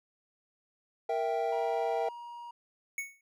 triangle chord, E diminished, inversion second, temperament equal, 466.2 / 659.3 / 784 Hz, Bb4 / E5 / G5, 0 / 0 / 0 cents, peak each -31 dBFS, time 1.09-2.09 s, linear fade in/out 5 ms
triangle tone, 950 Hz, A#5, 33 cents sharp, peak -40 dBFS, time 1.52-2.51 s, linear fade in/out 5 ms
square tone with exponential decay, 2217 Hz, C#7, in tune, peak -31 dBFS, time 2.98-3.21 s, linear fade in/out 2 ms, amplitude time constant 49 ms
effects none

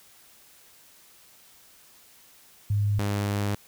sine / sawtooth tone pair in turn, 102.7 / 101.81 Hz, G#2 / G#2, -19 / -34 cents, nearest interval unison, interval 15 cents, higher first, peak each -21 dBFS, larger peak neither, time 2.7-2.99 / 2.99-3.55 s, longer second, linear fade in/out 5 ms, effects white hiss -55 dBFS RMS until 3.67 s

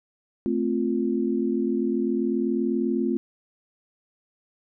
sine chord, F major, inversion first, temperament equal with one note detuned, 221.3 / 261.6 / 349.2 Hz, A3 / C4 / F4, +10 / 0 / 0 cents, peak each -26 dBFS, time 0.46-3.17 s, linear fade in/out 0 ms, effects none

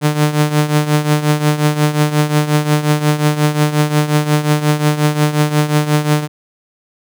sawtooth tone with tremolo, 150 Hz, D3, 37 cents sharp, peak -4 dBFS, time 0.01-6.28 s, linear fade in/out 50 ms, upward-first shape triangle, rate 5.6 Hz, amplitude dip 80%, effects none

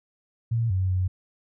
sine tone with pitch steps, 115.4 / 93.6 / 92.2 Hz, A#2 / F#2 / F#2, -17 / +20 / -6 cents, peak -21 dBFS, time 0.51-1.08 s, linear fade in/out 10 ms, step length 190 ms, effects none

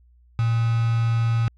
sine tone with quantisation, 115.2 Hz, A#2, 20 cents flat, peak -18 dBFS, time 0.39-1.48 s, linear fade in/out 0 ms, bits 5, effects added 60 Hz sine -52 dBFS peak until 1.57 s + low-pass 4000 Hz 12 dB/octave

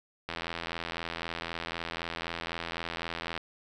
click train, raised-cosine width 0.3 ms, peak -18 dBFS, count 260, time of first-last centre 0.29-3.377 s, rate 83.9 Hz, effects none

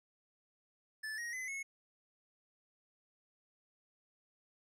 square tone with pitch steps, 1745 / 1881.1 / 2028 / 2186 Hz, A6 / A#6 / B6 / C#7, -15 / +15 / +45 / -25 cents, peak -40 dBFS, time 1.03-1.63 s, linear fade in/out 10 ms, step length 150 ms, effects low-pass 11000 Hz 12 dB/octave

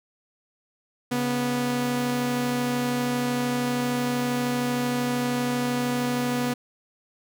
sawtooth tone pair together, 139.2 / 245.5 Hz, C#3 / B3, +8 / -10 cents, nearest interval minor seventh, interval 982 cents, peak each -28 / -20 dBFS, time 1.11-6.54 s, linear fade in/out 10 ms, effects none

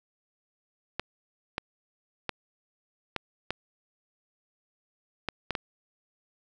clicks, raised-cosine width 0.3 ms, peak -13 dBFS, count 8, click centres 0.996 / 1.581 / 2.293 / 3.163 / 3.506 / 5.287 / 5.507 / 5.552 s, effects none

